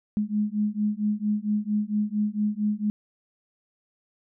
sine beating tone pair, 207.7 / 212.1 Hz, G#3 / G#3, 0 / +37 cents, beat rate 4.4 Hz, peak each -26 dBFS, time 0.17-2.9 s, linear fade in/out 0 ms, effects none

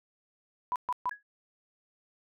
sine tone bursts, 993 Hz, B5, 9 cents sharp, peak -27 dBFS, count 3, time 0.72-1.094 s, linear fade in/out 0 ms, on 38 ms, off 130 ms
sine tone with exponential decay, 1670 Hz, G#6, 9 cents sharp, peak -34 dBFS, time 1.11-1.23 s, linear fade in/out 5 ms, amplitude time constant 24 ms
effects none

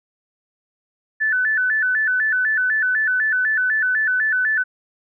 sine tone with vibrato, 1621 Hz, G#6, 42 cents flat, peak -16 dBFS, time 1.2-4.64 s, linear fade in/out 20 ms, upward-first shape square, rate 4 Hz, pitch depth 130 cents each way, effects none

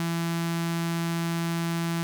sawtooth tone with notch filter, 167.8 Hz, E3, 31 cents sharp, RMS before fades -28 dBFS, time 0-2.03 s, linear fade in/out 0 ms, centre 520 Hz, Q 1.5, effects none

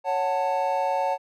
triangle chord, F# minor, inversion second, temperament just, 555 / 740 / 888 Hz, C#5 / F#5 / A5, +2 / 0 / +16 cents, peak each -25 / -25 / -24 dBFS, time 0.04-1.18 s, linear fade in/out 50 ms, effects none

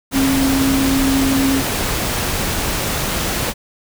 sine tone in noise, 269.7 Hz, C#4, 47 cents flat, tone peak -14 dBFS, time 0.12-1.63 s, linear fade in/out 50 ms, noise pink, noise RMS -20 dBFS, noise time 0.11-3.54 s, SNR +3 dB, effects none

